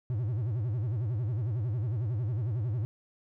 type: tone with vibrato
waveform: triangle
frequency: 113.2 Hz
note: A2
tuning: 50 cents sharp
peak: -26 dBFS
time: 0.1-2.85 s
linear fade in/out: 0 ms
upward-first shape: sine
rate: 11 Hz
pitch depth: 230 cents each way
effects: none